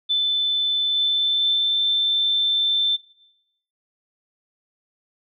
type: tone with pitch glide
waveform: sine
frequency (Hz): 3520 to 3549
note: A7 to A7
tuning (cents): 0 to +14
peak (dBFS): -17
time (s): 0.09-2.97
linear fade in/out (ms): 20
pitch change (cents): +14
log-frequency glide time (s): 0.84-1.8
effects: noise-tail reverb RT60 0.8 s tail -19 dB re dry